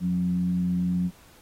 sine tone with frequency modulation, 179.1 Hz, F3, 44 cents sharp, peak -22 dBFS, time 0-1.11 s, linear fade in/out 50 ms, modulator 90.6 Hz, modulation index 0.34, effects pink hiss -55 dBFS RMS until 1.41 s + AAC 48 kbps

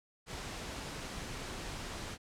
pink noise, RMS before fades -42 dBFS, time 0.26-2.18 s, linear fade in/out 50 ms, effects low-pass 8000 Hz 12 dB/octave

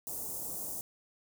white band-stop noise, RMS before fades -39 dBFS, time 0.07-0.81 s, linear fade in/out 0 ms, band 820 to 7000 Hz, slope 24 dB/octave, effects none

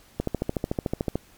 click train, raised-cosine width 2 ms, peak -11 dBFS, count 14, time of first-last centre 0.2-1.156 s, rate 13.6 Hz, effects pink hiss -55 dBFS RMS until 1.37 s + MP3 96 kbps

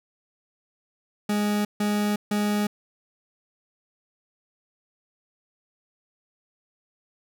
40% pulse tone bursts, 207.7 Hz, G#3, in tune, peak -21 dBFS, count 3, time 1.29-2.67 s, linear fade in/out 5 ms, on 360 ms, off 150 ms, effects none

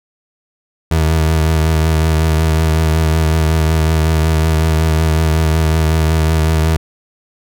30% pulse tone with vibrato, 79.5 Hz, D#2, 38 cents sharp, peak -8 dBFS, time 0.91-6.77 s, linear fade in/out 5 ms, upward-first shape triangle, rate 5.4 Hz, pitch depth 37 cents each way, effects none

